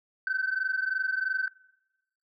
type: tone pair together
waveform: sine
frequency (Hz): 1520 / 1543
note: F#6 / G6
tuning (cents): +46 / -28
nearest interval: unison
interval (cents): 26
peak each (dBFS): -28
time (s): 0.27-1.48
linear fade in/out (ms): 2
effects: noise-tail reverb RT60 1.0 s tail -26 dB re dry + tanh soft clip ceiling -21 dBFS